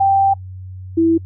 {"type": "tone pair in turn", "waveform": "sine", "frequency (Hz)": [784, 329.6], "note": ["G5", "E4"], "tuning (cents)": [0, 0], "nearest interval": "octave + minor third", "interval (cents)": 1500, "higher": "first", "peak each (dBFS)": [-10, -10], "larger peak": "neither", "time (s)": [[0, 0.34], [0.97, 1.18]], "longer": "first", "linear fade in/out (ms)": 10, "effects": ["noise-tail reverb RT60 0.1 s tail -25 dB re dry", "added 93 Hz sine -29 dBFS peak until 1.25 s"]}